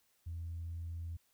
sine tone, 83.8 Hz, E2, 29 cents sharp, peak -38 dBFS, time 0.26-1.17 s, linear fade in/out 10 ms, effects tanh soft clip ceiling -35 dBFS + white hiss -74 dBFS RMS until 1.33 s

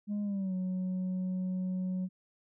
sine tone with pitch glide, 206.2 to 184.77 Hz, G#3 to F#3, -12 to -2 cents, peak -28 dBFS, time 0.07-2.09 s, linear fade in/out 50 ms, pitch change -190 cents, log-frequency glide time 0.23-0.54 s, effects tanh soft clip ceiling -30 dBFS

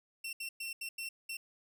sawtooth tone bursts at uneven times, 2708 Hz, E7, 46 cents sharp, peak -35 dBFS, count 6, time 0.24-0.33 / 0.4-0.49 / 0.6-0.73 / 0.81-0.89 / 0.98-1.09 / 1.29-1.37 s, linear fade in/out 5 ms, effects none

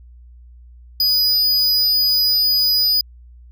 square tone, 4949 Hz, D#8, 10 cents flat, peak -14 dBFS, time 1-3.01 s, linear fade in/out 2 ms, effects added 60 Hz sine -40 dBFS peak until 3.51 s

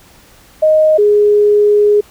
sine tone pair in turn, 622.3 / 415.3 Hz, D#5 / G#4, 0 / 0 cents, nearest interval perfect fifth, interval 700 cents, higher first, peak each -6 dBFS, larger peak neither, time 0.62-0.98 / 0.98-2.01 s, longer second, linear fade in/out 10 ms, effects pink hiss -44 dBFS RMS until 2.1 s

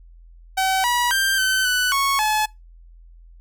sawtooth tone with pitch steps, 762 / 968 / 1579 / 1531 / 1491 / 1104 / 857 Hz, G5 / B5 / G6 / G6 / F#6 / C#6 / A5, -49 / -35 / +12 / -41 / +13 / -7 / -46 cents, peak -14 dBFS, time 0.57-2.46 s, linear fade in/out 10 ms, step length 270 ms, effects noise-tail reverb RT60 0.2 s tail -23 dB re dry + added 42 Hz sine -43 dBFS peak until 3.4 s

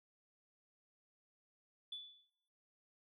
sine tone with exponential decay, 3465 Hz, A7, 27 cents flat, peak -40 dBFS, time 1.92-2.3 s, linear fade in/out 5 ms, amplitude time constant 82 ms, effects noise-tail reverb RT60 0.8 s tail -19 dB re dry + tanh soft clip ceiling -37 dBFS

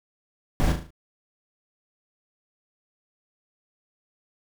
brown noise with echo, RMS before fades -21 dBFS, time 0.6-0.72 s, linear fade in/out 0 ms, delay 37 ms, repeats 5, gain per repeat -6 dB, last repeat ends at 0.905 s, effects none

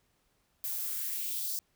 violet noise with high-pass filter sweep, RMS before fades -35 dBFS, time 0.64-1.59 s, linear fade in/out 0 ms, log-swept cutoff 680 to 5200 Hz, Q 2.4, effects pink hiss -73 dBFS RMS until 1.75 s

